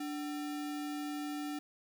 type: tone with sample-and-hold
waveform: sine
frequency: 293.7 Hz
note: D4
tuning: in tune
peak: -36 dBFS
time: 0-1.59 s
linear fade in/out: 5 ms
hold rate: 1050 Hz
effects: none